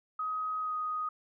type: tone with pitch glide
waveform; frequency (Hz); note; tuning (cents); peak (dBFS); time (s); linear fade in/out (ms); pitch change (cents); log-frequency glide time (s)
sine; 1261 to 1247.2; D#6 to D#6; +23 to +4; -31; 0.19-1.09; 5; -19; 0.6-0.74
effects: none